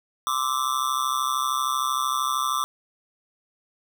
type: tone with amplitude modulation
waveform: square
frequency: 1174.7 Hz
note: D6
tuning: in tune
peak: -19 dBFS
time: 0.27-2.64 s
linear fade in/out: 0 ms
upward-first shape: sine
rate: 133 Hz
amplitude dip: 100%
effects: 9-bit